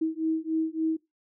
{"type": "beating tone pair", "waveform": "sine", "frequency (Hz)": [318.4, 321.9], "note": ["D#4", "E4"], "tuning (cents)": [40, -41], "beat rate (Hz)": 3.5, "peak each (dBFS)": -28, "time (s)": [0.01, 0.97], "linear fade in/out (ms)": 10, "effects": ["noise-tail reverb RT60 0.2 s tail -21 dB re dry"]}